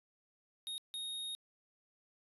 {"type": "tone bursts at uneven times", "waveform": "square", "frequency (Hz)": 3729, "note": "A#7", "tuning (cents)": 0, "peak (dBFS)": -40, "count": 2, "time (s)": [[0.67, 0.78], [0.94, 1.35]], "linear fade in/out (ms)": 0, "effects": ["resampled to 32000 Hz"]}